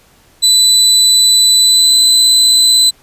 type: tone with pitch glide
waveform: 30% pulse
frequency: 3989 to 4021 Hz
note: B7 to B7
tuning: +17 to +30 cents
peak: -3 dBFS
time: 0.42-2.91 s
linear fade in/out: 20 ms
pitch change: +13 cents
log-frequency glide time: 1.6-1.97 s
effects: pink hiss -48 dBFS RMS until 3.02 s + resampled to 32000 Hz